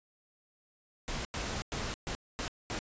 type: noise bursts at uneven times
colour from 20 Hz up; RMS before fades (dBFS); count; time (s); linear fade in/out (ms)
pink; -36; 6; 1.08-1.25 / 1.34-1.62 / 1.72-1.94 / 2.07-2.15 / 2.39-2.48 / 2.7-2.79; 0
effects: resampled to 16000 Hz